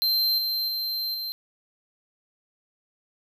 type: tone with level steps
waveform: square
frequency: 4130 Hz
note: C8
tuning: 23 cents flat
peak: -21 / -25 / -27 / -30 dBFS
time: 0.02-1.32 s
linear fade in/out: 0 ms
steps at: 0.38 / 0.68 / 1.14 s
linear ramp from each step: 5 ms
effects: none